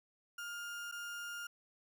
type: tone with dropouts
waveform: 35% pulse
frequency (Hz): 1411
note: F6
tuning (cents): +17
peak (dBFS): -40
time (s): 0.38-1.47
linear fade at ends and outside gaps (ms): 5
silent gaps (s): 0.915-0.922
effects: none